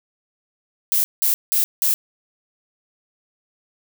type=noise bursts; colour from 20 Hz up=violet; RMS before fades=-18 dBFS; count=4; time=0.92-1.94 s; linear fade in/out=0 ms; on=120 ms; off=180 ms; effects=none